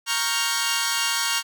10% pulse chord, G half-diminished seventh, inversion first, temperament equal, 932.3 / 1108.7 / 1396.9 / 1568 Hz, Bb5 / Db6 / F6 / G6, 0 / 0 / 0 / 0 cents, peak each -19 dBFS, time 0.06-1.43 s, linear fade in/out 50 ms, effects none

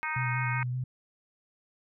harmonic tone, 311.1 Hz, D#4, in tune, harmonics 3 / 4 / 5 / 6 / 7 / 8, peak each -36 / -38 / -36 / -40 / -35 / -40 dBFS, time 0.03-0.63 s, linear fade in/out 0 ms
sine tone with vibrato, 125.8 Hz, B2, 32 cents sharp, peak -29 dBFS, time 0.16-0.84 s, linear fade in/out 5 ms, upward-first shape square, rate 5.2 Hz, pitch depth 23 cents each way
effects none

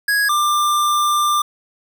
square tone pair in turn, 1661.2 / 1189.2 Hz, G#6 / D6, 0 / +21 cents, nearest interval tritone, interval 579 cents, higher first, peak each -15 dBFS, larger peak neither, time 0.08-0.29 / 0.29-1.42 s, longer second, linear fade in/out 5 ms, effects none

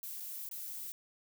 violet noise with dropouts, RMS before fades -43 dBFS, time 0.03-0.92 s, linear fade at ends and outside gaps 1 ms, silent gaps 0.2-0.204 / 0.49-0.512 s, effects none

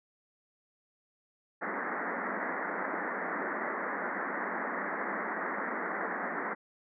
white band-pass noise, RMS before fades -35 dBFS, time 1.61-6.55 s, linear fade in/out 20 ms, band 180 to 2000 Hz, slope 96 dB/octave, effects none

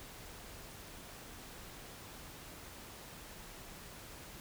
silence, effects pink hiss -51 dBFS RMS until 4.4 s

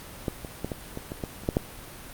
clicks, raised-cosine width 2 ms, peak -13 / -22 / -15 / -17 / -19 / -20 / -16 / -28 / -10 / -8 dBFS, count 10, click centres 0.282 / 0.448 / 0.646 / 0.718 / 0.974 / 1.119 / 1.238 / 1.436 / 1.489 / 1.569 s, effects pink hiss -43 dBFS RMS until 2.13 s + Opus 48 kbps

